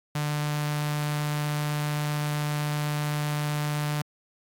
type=tone with notch filter; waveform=sawtooth; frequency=148.7 Hz; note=D3; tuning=22 cents sharp; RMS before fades=-28 dBFS; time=0.15-4.02 s; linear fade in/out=5 ms; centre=370 Hz; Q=0.94; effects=AAC 64 kbps